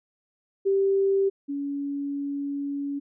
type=tone pair in turn; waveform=sine; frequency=391.1 / 282.4 Hz; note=G4 / C#4; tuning=-4 / +32 cents; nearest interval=tritone; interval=564 cents; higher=first; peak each=-19 / -27 dBFS; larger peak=first; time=0.65-1.3 / 1.48-3 s; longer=second; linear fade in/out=20 ms; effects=none

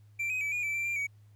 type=tone with pitch steps; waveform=triangle; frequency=2352 / 2516 / 2303 / 2441 / 2322 / 2351 / 2377 / 2259 Hz; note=D7 / D#7 / D7 / D#7 / D7 / D7 / D7 / C#7; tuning=+2 / +19 / -34 / -34 / -20 / +1 / +20 / +32 cents; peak=-28 dBFS; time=0.19-1.07 s; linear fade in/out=10 ms; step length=110 ms; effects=added 104 Hz sine -54 dBFS peak until 1.35 s + pink hiss -73 dBFS RMS until 1.35 s

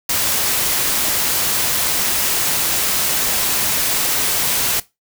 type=noise; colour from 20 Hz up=white; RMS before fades=-18 dBFS; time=0.09-4.8 s; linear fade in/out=5 ms; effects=noise-tail reverb RT60 0.2 s tail -18 dB re dry

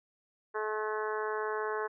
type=harmonic tone; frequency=214.9 Hz; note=A3; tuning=41 cents flat; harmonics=2 / 3 / 4 / 5 / 6 / 7 / 8 / 9; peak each=-34 / -44 / -40 / -38 / -45 / -41 / -43 / -54 dBFS; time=0.54-1.88 s; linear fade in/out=20 ms; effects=none

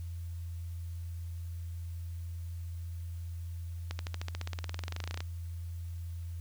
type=accelerating click train; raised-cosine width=0.2 ms; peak=-21 dBFS; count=26; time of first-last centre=3.91-5.205 s; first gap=81 ms; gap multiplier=0.96; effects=added 85 Hz sine -37 dBFS peak until 6.4 s + white hiss -62 dBFS RMS until 6.4 s

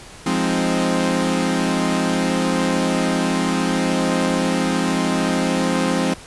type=chord; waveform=sawtooth; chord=F minor seventh; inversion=none; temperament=equal; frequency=174.61 / 207.7 / 261.6 / 311.1 Hz; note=F3 / Ab3 / C4 / Eb4; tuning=0 / 0 / 0 / 0 cents; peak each=-19 / -20 / -17 / -22 dBFS; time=0.26-6.14 s; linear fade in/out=5 ms; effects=pink hiss -40 dBFS RMS until 6.26 s + resampled to 24000 Hz

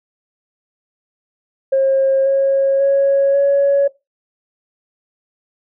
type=tone with pitch steps; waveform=sine; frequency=538 / 545.2 / 552.5 / 559.9 Hz; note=C5 / C#5 / C#5 / C#5; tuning=+48 / -29 / -6 / +17 cents; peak=-9 dBFS; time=1.72-3.88 s; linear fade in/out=10 ms; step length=540 ms; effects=noise-tail reverb RT60 0.2 s tail -18 dB re dry + tanh soft clip ceiling -7 dBFS

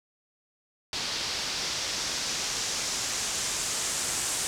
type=noise with low-pass filter sweep; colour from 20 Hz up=white; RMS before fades=-31 dBFS; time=0.93-4.47 s; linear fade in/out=0 ms; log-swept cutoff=4700 to 8200 Hz; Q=1.9; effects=none

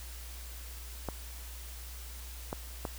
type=clicks; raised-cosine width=1 ms; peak=-20 dBFS; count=3; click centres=1.087 / 2.529 / 2.852 s; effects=added 60 Hz sine -43 dBFS peak until 2.98 s + white hiss -49 dBFS RMS until 2.98 s

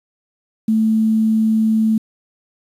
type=tone with quantisation; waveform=sine; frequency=220 Hz; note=A3; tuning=in tune; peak=-12 dBFS; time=0.68-1.98 s; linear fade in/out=5 ms; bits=7; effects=resampled to 32000 Hz

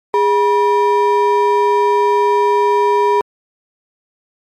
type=ring-modulated tone; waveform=triangle; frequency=690 Hz; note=F5; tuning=21 cents flat; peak=-5 dBFS; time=0.14-3.21 s; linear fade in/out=0 ms; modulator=279 Hz; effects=MP3 64 kbps

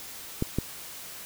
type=clicks; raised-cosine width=3 ms; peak=-12 dBFS; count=2; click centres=0.424 / 0.586 s; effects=white hiss -42 dBFS RMS until 1.25 s

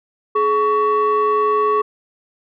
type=tone pair together; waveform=sine; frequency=423 / 1122.4 Hz; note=G#4 / C#6; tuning=+32 / +21 cents; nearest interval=octave + perfect fourth; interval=1689 cents; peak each=-15 / -14 dBFS; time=0.35-1.82 s; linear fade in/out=10 ms; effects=tanh soft clip ceiling -10 dBFS

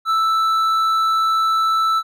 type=tone with hard clipping; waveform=triangle; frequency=1319 Hz; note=E6; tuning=1 cent sharp; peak=-16 dBFS; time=0.05-2.03 s; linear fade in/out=50 ms; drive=9 dB; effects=none

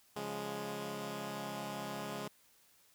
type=chord; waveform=10% pulse; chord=Db major; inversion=none; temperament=equal; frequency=138.59 / 174.61 / 207.7 Hz; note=Db3 / F3 / Ab3; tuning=0 / 0 / 0 cents; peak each=-37 / -39 / -33 dBFS; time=0.16-2.28 s; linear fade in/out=5 ms; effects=white hiss -67 dBFS RMS until 2.94 s

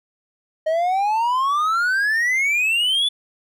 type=exponential sweep; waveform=triangle; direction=up; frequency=620 to 3499 Hz; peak=-15 dBFS; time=0.66-3.09 s; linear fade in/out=10 ms; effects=none

